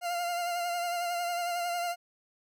40% pulse tone with vibrato, 698 Hz, F5, 1 cent flat, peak -29 dBFS, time 0.01-1.96 s, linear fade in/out 50 ms, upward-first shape sine, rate 11 Hz, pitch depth 30 cents each way, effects none

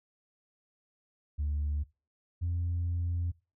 sine tone pair in turn, 73.6 / 86.45 Hz, D2 / F2, +4 / -17 cents, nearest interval minor third, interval 279 cents, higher second, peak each -27 dBFS, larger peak neither, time 1.38-1.84 / 2.41-3.32 s, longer second, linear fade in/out 20 ms, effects noise-tail reverb RT60 0.3 s tail -22 dB re dry + tanh soft clip ceiling -26 dBFS

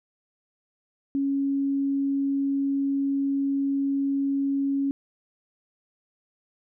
sine tone, 276.6 Hz, C#4, 4 cents flat, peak -22 dBFS, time 1.15-4.91 s, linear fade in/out 0 ms, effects none

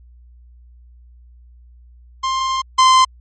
45% pulse tone pair in turn, 1054 / 1038.3 Hz, C6 / C6, +12 / -14 cents, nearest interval unison, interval 26 cents, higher first, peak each -17 / -8 dBFS, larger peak second, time 2.23-2.62 / 2.78-3.05 s, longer first, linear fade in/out 10 ms, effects added 60 Hz sine -42 dBFS peak until 3.2 s + MP3 32 kbps

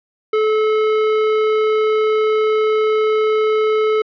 sine tone with hard clipping, 432.5 Hz, A4, 30 cents flat, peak -15 dBFS, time 0.33-4.02 s, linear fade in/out 5 ms, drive 15 dB, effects low-pass 3000 Hz 12 dB/octave

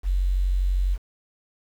sine tone with quantisation, 46.11 Hz, F#1, 5 cents flat, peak -19 dBFS, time 0.03-0.98 s, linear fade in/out 50 ms, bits 8, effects none

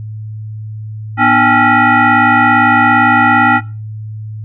sine tone with frequency modulation, 301.8 Hz, D4, 47 cents sharp, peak -6 dBFS, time 1.17-3.61 s, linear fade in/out 50 ms, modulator 546 Hz, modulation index 3, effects noise-tail reverb RT60 0.3 s tail -18 dB re dry + added 108 Hz sine -22 dBFS peak until 4.44 s

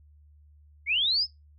sine linear sweep, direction up, 2093 to 5290 Hz, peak -22 dBFS, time 0.86-1.27 s, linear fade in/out 50 ms, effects noise-tail reverb RT60 0.2 s tail -21 dB re dry + added 74 Hz sine -53 dBFS peak until 1.58 s

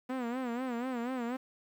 sawtooth tone with vibrato, 246.9 Hz, B3, in tune, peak -29 dBFS, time 0.09-1.37 s, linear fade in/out 10 ms, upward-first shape sine, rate 4.1 Hz, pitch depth 110 cents each way, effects low-pass 2000 Hz 12 dB/octave + 10-bit

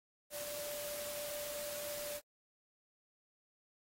sine tone in noise, 587.3 Hz, D5, in tune, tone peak -44 dBFS, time 0.3-2.21 s, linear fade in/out 50 ms, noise white, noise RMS -45 dBFS, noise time 0.3-2.21 s, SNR -2 dB, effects AAC 48 kbps

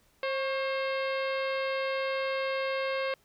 harmonic tone with a mistuned harmonic, 533 Hz, C5, 32 cents sharp, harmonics 1 / 2 / 3 / 4 / 5 / 6 / 7 / 8 / 9, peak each -30 / -37 / -39 / -38 / -41 / -46 / -47 / -48 / -51 dBFS, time 0.23-3.14 s, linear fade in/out 2 ms, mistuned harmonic 2, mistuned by +54 cents, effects pink hiss -66 dBFS RMS until 3.24 s

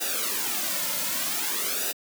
white noise with flanger, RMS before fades -28 dBFS, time 0-1.93 s, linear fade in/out 20 ms, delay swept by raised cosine 0.92 to 2.62 ms, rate 0.53 Hz, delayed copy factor -0.8, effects high-pass 200 Hz 12 dB/octave

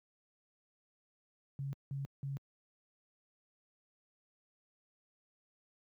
sine tone bursts, 138.2 Hz, C#3, 5 cents flat, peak -36 dBFS, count 3, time 1.59-2.37 s, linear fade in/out 0 ms, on 140 ms, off 180 ms, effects high-pass 80 Hz 12 dB/octave + 13-bit

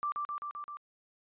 sine tone with echo, 1174.7 Hz, D6, in tune, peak -30 dBFS, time 0.03-0.12 s, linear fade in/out 0 ms, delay 130 ms, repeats 5, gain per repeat -2 dB, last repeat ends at 0.77 s, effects resampled to 8000 Hz

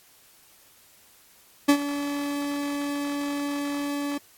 40% pulse tone with ADSR envelope, 286.5 Hz, D4, 43 cents flat, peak -12 dBFS, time 1.68-4.18 s, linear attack 13 ms, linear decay 76 ms, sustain -14 dB, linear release 7 ms, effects white hiss -56 dBFS RMS until 4.37 s + AAC 64 kbps

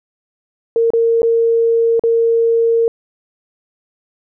sine tone with dropouts, 460 Hz, A#4, 23 cents flat, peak -10 dBFS, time 0.76-2.88 s, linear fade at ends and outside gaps 1 ms, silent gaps 0.904-0.935 / 1.219-1.23 / 1.995-2.037 s, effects none

